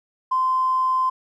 triangle tone with tanh clipping, 1035 Hz, C6, 19 cents flat, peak -17 dBFS, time 0.31-1.1 s, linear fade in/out 10 ms, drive 2 dB, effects none

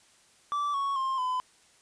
triangle tone with pitch steps, 1162 / 1109.5 / 1059.4 / 1011.6 Hz, D6 / C#6 / C6 / B5, -19 / +1 / +21 / +41 cents, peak -25 dBFS, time 0.52-1.4 s, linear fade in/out 0 ms, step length 220 ms, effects white hiss -61 dBFS RMS until 1.81 s + resampled to 22050 Hz

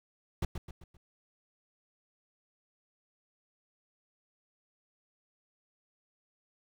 brown noise with echo, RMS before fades -29 dBFS, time 0.42-0.45 s, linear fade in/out 5 ms, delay 130 ms, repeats 4, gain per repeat -7 dB, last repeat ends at 0.97 s, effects none

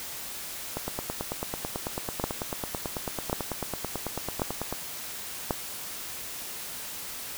two click trains, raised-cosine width 1 ms, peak -16 / -11 dBFS, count 37 / 4, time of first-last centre 0.77-4.726 / 2.24-5.508 s, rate 9.1 / 0.918 Hz, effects white hiss -38 dBFS RMS until 7.37 s

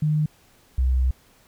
sine tone pair in turn, 152.5 / 63.97 Hz, D#3 / C2, -34 / -38 cents, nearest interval octave + minor third, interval 1504 cents, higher first, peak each -18 / -17 dBFS, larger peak second, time 0.02-0.26 / 0.78-1.11 s, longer second, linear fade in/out 5 ms, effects pink hiss -57 dBFS RMS until 1.47 s

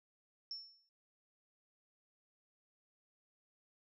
sine tone with exponential decay, 5400 Hz, E8, 41 cents sharp, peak -39 dBFS, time 0.51-0.89 s, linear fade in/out 1 ms, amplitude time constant 82 ms, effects none

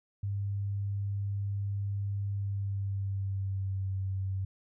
sine tone with pitch glide, 100 to 95.87 Hz, G2 to G2, +35 to -38 cents, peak -30 dBFS, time 0.23-4.45 s, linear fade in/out 5 ms, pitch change -73 cents, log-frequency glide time 2.33-3.92 s, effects none

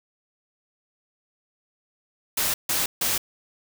white noise bursts, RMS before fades -24 dBFS, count 3, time 2.37-3.18 s, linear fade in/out 5 ms, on 170 ms, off 150 ms, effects none

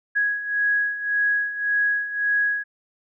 sine beating tone pair, 1661.2 / 1663 Hz, G#6 / G#6, 0 / +2 cents, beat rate 1.8 Hz, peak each -26 / -21 dBFS, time 0.15-2.64 s, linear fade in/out 20 ms, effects none

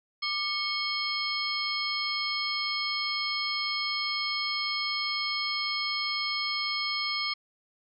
sine tone cluster, 1192 / 2202 / 3203 / 4320 / 5150 Hz, D6 / C#7 / G7 / C#8 / E8, +25 / -12 / +37 / -45 / -41 cents, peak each -36 / -33 / -37 / -33 / -34 dBFS, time 0.22-7.34 s, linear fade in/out 10 ms, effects none

